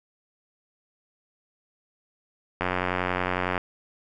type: click train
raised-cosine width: 0.5 ms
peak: -10 dBFS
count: 89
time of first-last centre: 2.61-3.578 s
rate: 90.9 Hz
effects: none